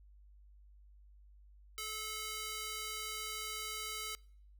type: tone with high-pass filter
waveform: square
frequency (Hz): 433.2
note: A4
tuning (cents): -27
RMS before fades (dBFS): -42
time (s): 1.78-4.15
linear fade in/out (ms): 0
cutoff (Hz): 1900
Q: 0.58
effects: noise-tail reverb RT60 0.6 s tail -25 dB re dry + added 50 Hz sine -57 dBFS peak until 4.59 s